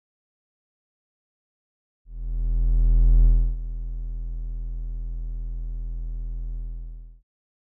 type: tone with ADSR envelope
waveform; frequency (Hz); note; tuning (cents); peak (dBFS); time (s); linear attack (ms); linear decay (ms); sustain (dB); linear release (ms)
triangle; 41.2; E1; 0; -9; 2.05-7.23; 1200; 310; -16; 670
effects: none